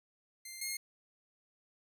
10% pulse tone pair in turn, 2093 / 2139 Hz, C7 / C7, 0 / +38 cents, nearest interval unison, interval 38 cents, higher second, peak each -36 / -27 dBFS, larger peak second, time 0.45-0.61 / 0.61-0.77 s, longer neither, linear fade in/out 5 ms, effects none

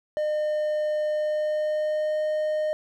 triangle tone with pitch glide, 607 to 614.1 Hz, D#5 to D#5, -43 to -23 cents, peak -21 dBFS, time 0.17-2.73 s, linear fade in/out 0 ms, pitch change +20 cents, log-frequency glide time 1.1-2.23 s, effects none

